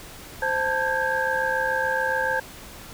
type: tone cluster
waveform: sine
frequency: 521 / 886 / 1574 / 1641 Hz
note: C5 / A5 / G6 / G#6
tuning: -7 / +12 / +7 / -21 cents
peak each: -27 dBFS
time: 0.42-2.4 s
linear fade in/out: 5 ms
effects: pink hiss -42 dBFS RMS until 2.93 s